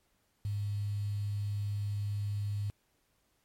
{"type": "tone with quantisation", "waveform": "sine", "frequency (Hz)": 102.4, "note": "G#2", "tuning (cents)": -24, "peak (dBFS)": -31, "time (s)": [0.45, 2.7], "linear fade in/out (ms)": 0, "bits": 9, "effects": ["pink hiss -74 dBFS RMS until 3.44 s", "MP3 64 kbps"]}